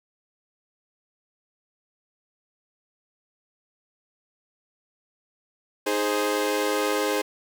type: chord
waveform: sawtooth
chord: Ab major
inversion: second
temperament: equal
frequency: 311.1 / 415.3 / 523.3 Hz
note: Eb4 / Ab4 / C5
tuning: 0 / 0 / 0 cents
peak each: -25 / -22 / -23 dBFS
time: 5.86-7.22 s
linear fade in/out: 10 ms
effects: none